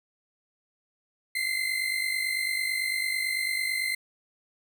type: tone pair together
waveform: 35% pulse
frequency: 2044 / 2093 Hz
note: C7 / C7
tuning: -41 / 0 cents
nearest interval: unison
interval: 41 cents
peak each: -29 / -27 dBFS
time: 1.35-3.95 s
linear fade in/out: 5 ms
effects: none